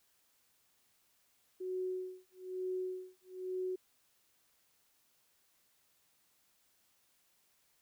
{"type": "tone with tremolo", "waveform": "sine", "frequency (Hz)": 370, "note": "F#4", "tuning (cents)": 0, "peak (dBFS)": -34, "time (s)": [1.6, 3.76], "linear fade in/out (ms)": 10, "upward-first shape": "sine", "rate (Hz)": 1.1, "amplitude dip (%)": 100, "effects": ["white hiss -73 dBFS RMS until 7.81 s"]}